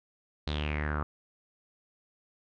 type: tone with low-pass filter sweep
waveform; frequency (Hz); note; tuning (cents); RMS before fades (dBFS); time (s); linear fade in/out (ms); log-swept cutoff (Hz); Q
sawtooth; 75; D2; +37; -32; 0.47-1.03; 0; 4100 to 1200; 6.3
effects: none